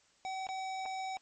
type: tone with dropouts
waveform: square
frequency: 761 Hz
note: F#5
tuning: 48 cents sharp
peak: -37 dBFS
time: 0.25-1.17 s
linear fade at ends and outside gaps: 0 ms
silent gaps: 0.468-0.489 / 0.855-0.86 s
effects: white hiss -68 dBFS RMS until 1.21 s + MP3 32 kbps